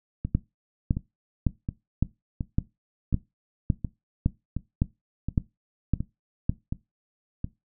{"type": "two click trains", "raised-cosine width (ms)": 5, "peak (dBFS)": [-16, -9], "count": [11, 12], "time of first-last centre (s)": [[0.25, 7.444], [0.35, 6.495]], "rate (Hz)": [1.39, 1.79], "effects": ["noise-tail reverb RT60 0.2 s tail -18 dB re dry"]}